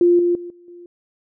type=tone with level steps; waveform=sine; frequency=349.2 Hz; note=F4; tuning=in tune; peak=-10 / -14 / -29 / -44 / -37 dBFS; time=0.01-0.86 s; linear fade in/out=2 ms; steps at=0.19 / 0.35 / 0.5 / 0.68 s; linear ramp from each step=2 ms; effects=none